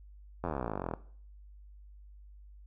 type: slowing click train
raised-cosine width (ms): 1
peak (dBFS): -20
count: 30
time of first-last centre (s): 0.44-0.937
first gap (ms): 11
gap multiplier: 1.03
effects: noise-tail reverb RT60 0.5 s tail -17 dB re dry + added 50 Hz sine -50 dBFS peak until 2.66 s